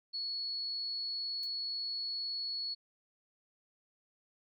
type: tone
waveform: sine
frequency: 4381 Hz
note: C#8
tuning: 21 cents flat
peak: -35 dBFS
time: 0.13-2.75 s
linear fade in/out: 20 ms
type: noise with exponential decay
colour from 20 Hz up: blue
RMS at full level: -48 dBFS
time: 1.43-1.5 s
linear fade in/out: 2 ms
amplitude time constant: 15 ms
effects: none